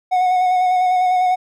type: tone with vibrato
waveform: triangle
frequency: 733 Hz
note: F#5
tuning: 16 cents flat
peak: -11 dBFS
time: 0.11-1.36 s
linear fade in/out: 20 ms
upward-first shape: square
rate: 10 Hz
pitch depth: 18 cents each way
effects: none